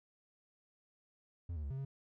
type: tone with pitch steps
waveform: triangle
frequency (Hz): 85.9 / 76.2 / 70.2 / 133.5 / 136.4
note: F2 / D#2 / C#2 / C3 / C#3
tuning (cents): -28 / -36 / +22 / +35 / -28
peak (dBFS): -36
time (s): 1.49-1.85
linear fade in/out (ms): 5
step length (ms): 72
effects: none